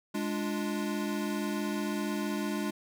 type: chord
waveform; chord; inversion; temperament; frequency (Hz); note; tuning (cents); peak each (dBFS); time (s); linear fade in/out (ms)
square; D diminished; second; equal; 207.7 / 293.7 / 349.2; Ab3 / D4 / F4; 0 / 0 / 0; -34 / -36 / -38; 0.14-2.71; 10
effects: none